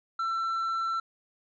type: tone with tanh clipping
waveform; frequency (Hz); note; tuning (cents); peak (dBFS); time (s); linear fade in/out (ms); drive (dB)
sine; 1342; E6; +31; -28; 0.19-1; 5; 4
effects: none